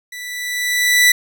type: tone with level ramp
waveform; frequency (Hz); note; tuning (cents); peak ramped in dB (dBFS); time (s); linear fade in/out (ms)
sawtooth; 1973; B6; -2; -26 to -4; 0.12-1.12; 5
effects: none